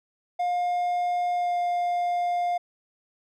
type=tone with pitch glide; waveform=triangle; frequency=710 to 705.1 Hz; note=F5 to F5; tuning=+28 to +16 cents; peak=-21 dBFS; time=0.39-2.58 s; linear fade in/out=10 ms; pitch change=-12 cents; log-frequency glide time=1.34-1.56 s; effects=none